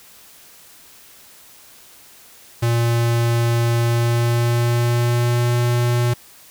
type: tone with pitch glide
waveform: square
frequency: 117.5 to 120.66 Hz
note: A#2 to B2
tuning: +14 to -40 cents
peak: -16 dBFS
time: 2.62-6.14 s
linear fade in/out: 10 ms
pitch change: +46 cents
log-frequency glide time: 3.82-5.56 s
effects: white hiss -46 dBFS RMS until 6.5 s